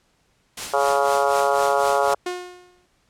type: noise with tremolo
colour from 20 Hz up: white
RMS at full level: -28 dBFS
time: 0.57-2.14 s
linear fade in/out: 5 ms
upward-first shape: triangle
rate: 4 Hz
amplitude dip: 75%
type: harmonic tone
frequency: 140 Hz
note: C#3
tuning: 18 cents sharp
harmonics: 3 / 4 / 5 / 6 / 7 / 8 / 9 / 10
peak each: -25 / -22 / -23 / -24 / -27 / -27 / -29 / -29 dBFS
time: 0.73-2.15 s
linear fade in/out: 10 ms
type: tone with exponential decay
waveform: sawtooth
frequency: 359.2 Hz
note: F4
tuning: 49 cents sharp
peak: -19 dBFS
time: 2.26-2.86 s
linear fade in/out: 5 ms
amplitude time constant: 130 ms
effects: pink hiss -64 dBFS RMS until 3.09 s + low-pass 9000 Hz 12 dB/octave